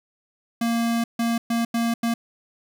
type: tone bursts at uneven times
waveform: square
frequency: 232.2 Hz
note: A#3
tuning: 7 cents flat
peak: -21 dBFS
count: 5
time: 0.61-1.04 / 1.19-1.38 / 1.5-1.65 / 1.74-1.94 / 2.03-2.14 s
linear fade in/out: 5 ms
effects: none